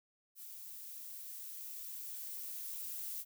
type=noise with level ramp; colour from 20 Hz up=violet; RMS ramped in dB=-50 to -42 dBFS; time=0.35-3.25 s; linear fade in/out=50 ms; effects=none